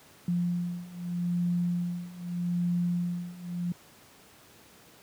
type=beating tone pair; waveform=sine; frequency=174.61 / 175.42 Hz; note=F3 / F3; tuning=0 / +8 cents; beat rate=0.81 Hz; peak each=-31 / -29 dBFS; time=0.28-3.72 s; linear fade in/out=2 ms; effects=pink hiss -55 dBFS RMS until 5.02 s + high-pass 100 Hz 12 dB/octave